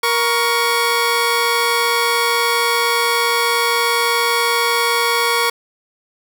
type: tone pair together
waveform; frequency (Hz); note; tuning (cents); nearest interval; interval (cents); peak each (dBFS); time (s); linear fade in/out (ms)
15% pulse; 470.2 / 1117; A#4 / C#6; +15 / +13; octave + minor third; 1498; -11; 0.03-5.5; 5
effects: none